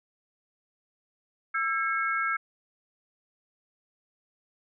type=tone cluster; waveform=sine; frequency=1332 / 1622 / 2183 Hz; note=E6 / G#6 / C#7; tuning=+18 / -41 / -27 cents; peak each=-28 / -30 / -32 dBFS; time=1.54-2.37 s; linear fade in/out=10 ms; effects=none